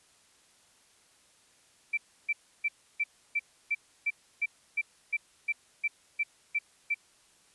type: tone bursts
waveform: sine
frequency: 2335 Hz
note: D7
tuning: 11 cents flat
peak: -25 dBFS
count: 15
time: 1.93-6.945 s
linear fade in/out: 10 ms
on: 45 ms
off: 310 ms
effects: white hiss -63 dBFS RMS until 7.54 s + resampled to 24000 Hz